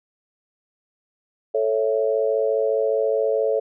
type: chord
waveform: sine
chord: A major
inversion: none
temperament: equal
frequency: 440 / 554.4 / 659.3 Hz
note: A4 / C#5 / E5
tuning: 0 / 0 / 0 cents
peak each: -21 / -22 / -26 dBFS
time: 1.54-3.6 s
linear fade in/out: 10 ms
effects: none